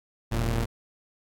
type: tone pair together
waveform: sawtooth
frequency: 42.08 / 115.3 Hz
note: E1 / A#2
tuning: +36 / -19 cents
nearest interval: octave + perfect fourth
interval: 1745 cents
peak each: -23 dBFS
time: 0.31-0.66 s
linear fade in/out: 20 ms
effects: AAC 48 kbps